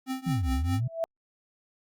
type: tone with tremolo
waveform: square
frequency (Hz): 261.6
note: C4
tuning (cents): 0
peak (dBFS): -28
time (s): 0.06-0.81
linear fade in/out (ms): 50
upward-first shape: triangle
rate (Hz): 4.8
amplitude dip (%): 95
type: exponential two-way sweep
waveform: sine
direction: down then up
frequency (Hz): 185 to 61.74 to 131.9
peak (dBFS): -25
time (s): 0.26-0.88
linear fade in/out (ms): 10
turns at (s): 0.51
type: tone with exponential growth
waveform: sine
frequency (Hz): 659.3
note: E5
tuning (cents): 0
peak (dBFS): -22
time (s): 0.79-1.04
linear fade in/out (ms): 0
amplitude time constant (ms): 53
effects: Opus 48 kbps